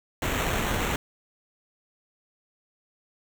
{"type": "noise with sample-and-hold", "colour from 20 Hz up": "pink", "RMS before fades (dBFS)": -27, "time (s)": [0.22, 0.96], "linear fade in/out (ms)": 2, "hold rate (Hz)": 4900, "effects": []}